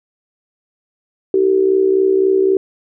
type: tone with amplitude modulation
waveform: sine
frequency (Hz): 383.2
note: G4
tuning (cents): -39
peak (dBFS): -7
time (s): 1.34-2.57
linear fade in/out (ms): 2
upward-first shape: sine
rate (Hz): 63.8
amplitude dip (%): 70
effects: none